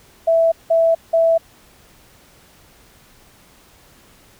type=tone bursts; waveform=sine; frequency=659.3 Hz; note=E5; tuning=in tune; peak=-11 dBFS; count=3; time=0.27-1.38 s; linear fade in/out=10 ms; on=250 ms; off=180 ms; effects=pink hiss -50 dBFS RMS until 4.39 s